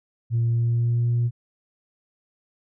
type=tone with pitch glide; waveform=sine; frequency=116.54 to 119.2 Hz; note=A#2 to A#2; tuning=0 to +39 cents; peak=-17 dBFS; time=0.3-1.31 s; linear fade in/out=50 ms; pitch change=+39 cents; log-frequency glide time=0.46-1.1 s; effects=tanh soft clip ceiling -16 dBFS